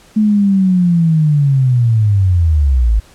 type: linear sweep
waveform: sine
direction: down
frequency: 216.9 to 50.6 Hz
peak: -8 dBFS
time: 0.16-3 s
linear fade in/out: 10 ms
effects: pink hiss -45 dBFS RMS until 3.14 s + low-pass 11000 Hz 12 dB/octave